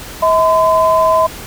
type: tone pair together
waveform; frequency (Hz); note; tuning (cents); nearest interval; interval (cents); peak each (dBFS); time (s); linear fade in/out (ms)
sine; 641.9 / 1019; E5 / C6; -46 / -46; minor sixth; 800; -11; 0.22-1.27; 10
effects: pink hiss -30 dBFS RMS until 1.46 s